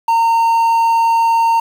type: tone with quantisation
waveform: triangle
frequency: 917 Hz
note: A#5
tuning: 29 cents flat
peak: -8 dBFS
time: 0.08-1.6 s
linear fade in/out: 5 ms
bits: 6
effects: none